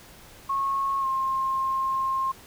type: tone with pitch glide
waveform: sine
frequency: 1093 to 1063.7 Hz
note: C#6 to C6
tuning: -25 to +28 cents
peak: -23 dBFS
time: 0.49-2.32 s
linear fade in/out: 10 ms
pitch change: -47 cents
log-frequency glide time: 1-1.06 s
effects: pink hiss -49 dBFS RMS until 2.46 s